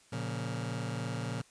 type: chord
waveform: sawtooth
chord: Bb minor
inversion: none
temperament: just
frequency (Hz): 116.54 / 139.85 / 174.81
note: Bb2 / Db3 / F3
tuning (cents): 0 / +16 / +2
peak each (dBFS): -32 / -35 / -37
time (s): 0.12-1.42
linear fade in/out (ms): 10
effects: white hiss -62 dBFS RMS until 1.5 s + resampled to 22050 Hz